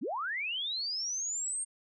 sine linear sweep, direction up, 169.3 to 8710 Hz, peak -32 dBFS, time 0.01-1.65 s, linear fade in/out 20 ms, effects none

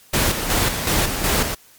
pink noise with tremolo, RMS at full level -18 dBFS, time 0.13-1.55 s, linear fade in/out 10 ms, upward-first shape square, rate 2.7 Hz, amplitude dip 50%, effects white hiss -50 dBFS RMS until 1.78 s + MP3 96 kbps

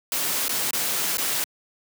white noise with dropouts, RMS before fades -25 dBFS, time 0.12-1.44 s, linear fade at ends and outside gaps 1 ms, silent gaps 0.482-0.493 / 0.708-0.732 / 1.171-1.182 s, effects high-pass 150 Hz 12 dB/octave

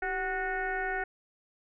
sine tone with frequency modulation, 1108.7 Hz, C#6, in tune, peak -29 dBFS, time 0.02-1.04 s, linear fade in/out 5 ms, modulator 361 Hz, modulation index 2.3, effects none

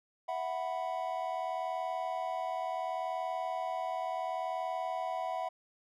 triangle chord, E suspended second, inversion none, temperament equal, 659.3 / 740 / 987.8 Hz, E5 / F#5 / B5, 0 / 0 / 0 cents, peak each -36 / -34 / -38 dBFS, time 0.28-5.49 s, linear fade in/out 10 ms, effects none

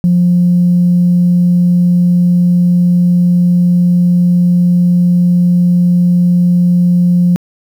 sine tone, 176.4 Hz, F3, 18 cents sharp, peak -5 dBFS, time 0.04-7.36 s, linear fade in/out 0 ms, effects tanh soft clip ceiling -2 dBFS + 7-bit

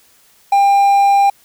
triangle tone with quantisation, 798 Hz, G5, 31 cents sharp, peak -6 dBFS, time 0.52-1.3 s, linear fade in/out 5 ms, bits 6, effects white hiss -51 dBFS RMS until 1.44 s

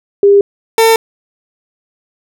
sine / 30% pulse tone pair in turn, 401.8 / 451 Hz, G4 / A4, +43 / +43 cents, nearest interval major second, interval 200 cents, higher second, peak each -3 dBFS, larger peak neither, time 0.23-0.41 / 0.78-0.96 s, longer neither, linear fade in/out 2 ms, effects none

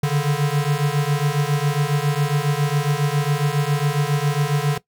square beating tone pair, 142 / 149.3 Hz, C#3 / D3, +42 / +29 cents, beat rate 7.3 Hz, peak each -21 dBFS, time 0.03-4.78 s, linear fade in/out 5 ms, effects noise-tail reverb RT60 0.1 s tail -18 dB re dry

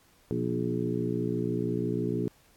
harmonic tone with a mistuned harmonic, 60.1 Hz, B1, 46 cents flat, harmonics 2 / 3 / 4 / 5 / 6 / 7, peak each -34 / -34 / -34 / -34 / -34 / -34 dBFS, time 0.31-2.28 s, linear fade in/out 0 ms, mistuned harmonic 3, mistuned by -60 cents, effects pink hiss -62 dBFS RMS until 2.56 s + AAC 64 kbps

